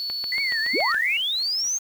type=tone; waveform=sine; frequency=4435 Hz; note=C#8; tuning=in tune; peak=-26 dBFS; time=0-0.92 s; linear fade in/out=0 ms
type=click train; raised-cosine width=0.3 ms; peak=-19 dBFS; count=7; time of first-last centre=0.1-0.945 s; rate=7.1 Hz
type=tone with vibrato; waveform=sine; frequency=1975.5 Hz; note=B6; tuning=in tune; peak=-23 dBFS; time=0.32-1.17 s; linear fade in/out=2 ms; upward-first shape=triangle; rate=2.7 Hz; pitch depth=240 cents each way
type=linear sweep; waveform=sine; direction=up; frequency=185.3 to 6510 Hz; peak=-22 dBFS; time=0.73-1.79 s; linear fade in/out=20 ms
effects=7-bit